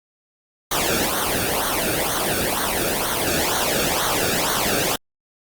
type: noise with flanger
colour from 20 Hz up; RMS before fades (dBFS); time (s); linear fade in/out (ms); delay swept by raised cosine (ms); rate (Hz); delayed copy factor
pink; -21; 0.71-4.96; 5; 0.39 to 1.01; 2.1; -0.8
effects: Opus 48 kbps

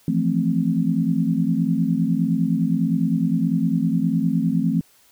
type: chord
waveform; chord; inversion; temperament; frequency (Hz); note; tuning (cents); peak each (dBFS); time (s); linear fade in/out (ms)
sine; F major seventh; third; equal; 164.81 / 174.61 / 220 / 261.6; E3 / F3 / A3 / C4; 0 / 0 / 0 / 0; -23; 0.08-4.81; 2
effects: white hiss -56 dBFS RMS until 5.11 s

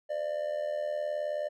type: tone with amplitude modulation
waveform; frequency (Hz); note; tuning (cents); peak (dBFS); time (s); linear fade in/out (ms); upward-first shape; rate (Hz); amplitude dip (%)
triangle; 597; D5; +28; -25; 0.09-1.49; 20; sine; 79.2; 70
effects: none

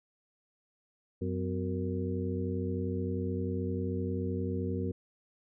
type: harmonic tone with a mistuned harmonic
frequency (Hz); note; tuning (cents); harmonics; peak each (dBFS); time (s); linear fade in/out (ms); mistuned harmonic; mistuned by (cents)
93; F#2; +9; 1 / 2 / 3 / 4 / 5; -34 / -37 / -37 / -39 / -39; 1.21-4.92; 10; 3; -150
effects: none

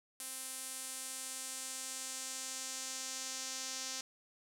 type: tone with band-pass filter sweep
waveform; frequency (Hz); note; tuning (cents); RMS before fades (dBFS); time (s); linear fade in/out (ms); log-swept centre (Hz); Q
sawtooth; 261.6; C4; 0; -43; 0.2-4.01; 2; 9900 to 6100; 2
effects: none

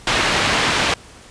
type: low-pass noise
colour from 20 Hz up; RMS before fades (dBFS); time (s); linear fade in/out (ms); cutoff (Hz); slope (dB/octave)
white; -18; 0.07-0.94; 2; 3000; 12
effects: pink hiss -43 dBFS RMS until 1.3 s + resampled to 22050 Hz

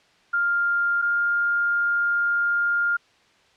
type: tone pair in turn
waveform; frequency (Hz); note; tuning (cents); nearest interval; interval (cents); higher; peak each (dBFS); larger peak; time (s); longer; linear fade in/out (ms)
sine; 1400 / 1406.4; F6 / F6; +4 / +12; unison; 8; second; -19; neither; 0.33-1.02 / 1.02-2.97; second; 10
effects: white hiss -58 dBFS RMS until 3.56 s + low-pass 4000 Hz 12 dB/octave

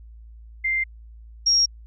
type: tone pair in turn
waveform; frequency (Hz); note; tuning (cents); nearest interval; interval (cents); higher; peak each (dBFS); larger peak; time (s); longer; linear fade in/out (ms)
sine; 2093 / 5588; C7 / F8; 0 / 0; octave + perfect fourth; 1700; second; -20 / -15; second; 0.64-0.84 / 1.46-1.66; neither; 10
effects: added 56 Hz sine -41 dBFS peak until 1.86 s

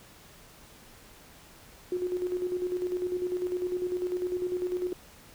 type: tone with tremolo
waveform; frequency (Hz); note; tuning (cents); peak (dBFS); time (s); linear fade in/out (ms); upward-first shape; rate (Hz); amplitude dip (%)
sine; 360.8; F#4; -44; -26; 1.92-4.93; 2; square; 10; 55
effects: pink hiss -53 dBFS RMS until 5.34 s

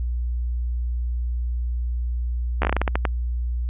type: slowing click train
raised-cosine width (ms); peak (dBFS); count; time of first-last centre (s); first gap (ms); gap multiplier
0.5; -6; 11; 2.62-3.052; 13; 1.25
effects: added 60 Hz sine -22 dBFS peak until 3.69 s + resampled to 8000 Hz

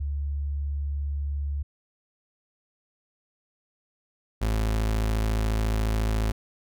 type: tone pair in turn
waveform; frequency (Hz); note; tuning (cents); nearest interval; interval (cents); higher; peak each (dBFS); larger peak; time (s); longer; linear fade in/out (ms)
sine / 35% pulse; 71.4 / 54.2; D2 / A1; -48 / -25; perfect fourth; 477; first; -26 / -21; second; 0-1.63 / 4.41-6.32; second; 10
effects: none

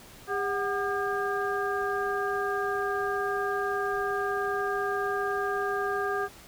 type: harmonic tone with a mistuned harmonic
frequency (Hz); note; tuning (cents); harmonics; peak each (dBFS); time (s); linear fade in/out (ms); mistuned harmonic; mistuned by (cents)
402.5; G4; +46; 1 / 2 / 3 / 4; -30 / -33 / -33 / -33; 0.27-6.29; 50; 2; -130
effects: pink hiss -50 dBFS RMS until 6.47 s

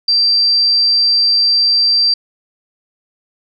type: tone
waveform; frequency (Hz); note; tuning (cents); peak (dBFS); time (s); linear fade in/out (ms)
sine; 4699; D8; 0; -9; 0.08-2.14; 5
effects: none

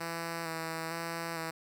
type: tone with vibrato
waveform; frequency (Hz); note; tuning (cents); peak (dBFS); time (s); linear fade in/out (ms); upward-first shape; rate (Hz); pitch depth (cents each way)
5% pulse; 164.81; E3; 0; -24; 0-1.51; 10; square; 1.1; 21
effects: none

